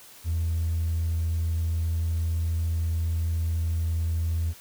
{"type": "tone", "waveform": "triangle", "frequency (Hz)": 82.41, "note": "E2", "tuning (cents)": 0, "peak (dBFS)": -20, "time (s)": [0.24, 4.54], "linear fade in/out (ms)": 50, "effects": ["tanh soft clip ceiling -20 dBFS", "white hiss -49 dBFS RMS until 4.6 s"]}